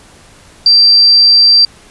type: tone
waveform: sine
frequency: 4699 Hz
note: D8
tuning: in tune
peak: -3 dBFS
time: 0.66-1.65 s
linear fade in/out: 2 ms
effects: pink hiss -41 dBFS RMS until 1.9 s + resampled to 24000 Hz